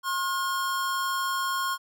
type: tone pair together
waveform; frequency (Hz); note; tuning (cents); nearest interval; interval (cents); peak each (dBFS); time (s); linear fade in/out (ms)
square; 1072 / 1430.9; C6 / F6; +42 / +42; perfect fourth; 500; -28 / -32; 0.03-1.78; 50
effects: none